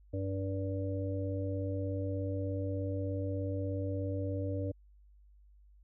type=harmonic tone; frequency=96.7 Hz; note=G2; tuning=23 cents flat; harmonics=1 / 3 / 5 / 6; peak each=-34 / -39 / -41 / -42 dBFS; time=0.13-4.72 s; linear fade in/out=10 ms; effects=added 50 Hz sine -57 dBFS peak until 5.83 s